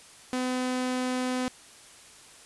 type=tone; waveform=sawtooth; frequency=253.5 Hz; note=B3; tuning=45 cents sharp; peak=-23 dBFS; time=0.33-1.48 s; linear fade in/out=0 ms; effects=white hiss -51 dBFS RMS until 2.45 s + resampled to 24000 Hz